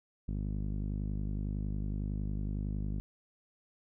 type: tone with low-pass filter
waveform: sawtooth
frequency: 50.9 Hz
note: G#1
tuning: 34 cents flat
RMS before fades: -35 dBFS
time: 0.28-3 s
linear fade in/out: 0 ms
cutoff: 220 Hz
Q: 1.7
effects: none